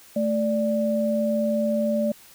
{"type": "tone pair together", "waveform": "sine", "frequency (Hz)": [220, 586.4], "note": ["A3", "D5"], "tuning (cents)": [0, -3], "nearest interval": "octave + perfect fourth", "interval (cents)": 1697, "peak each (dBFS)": -23, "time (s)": [0.16, 2.12], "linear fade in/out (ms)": 5, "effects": ["white hiss -50 dBFS RMS until 2.34 s"]}